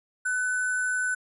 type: tone with sample-and-hold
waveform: sine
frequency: 1502 Hz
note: F#6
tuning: 26 cents sharp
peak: -24 dBFS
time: 0.25-1.15 s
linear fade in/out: 10 ms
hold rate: 8820 Hz
effects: resampled to 32000 Hz